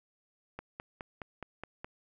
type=click train; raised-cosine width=0.5 ms; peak=-25 dBFS; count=7; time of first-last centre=0.59-1.845 s; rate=4.78 Hz; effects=none